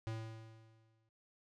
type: tone with exponential decay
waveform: square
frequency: 111.7 Hz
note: A2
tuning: 27 cents sharp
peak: -38 dBFS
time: 0.07-1.09 s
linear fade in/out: 0 ms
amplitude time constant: 220 ms
effects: low-pass 6000 Hz 12 dB/octave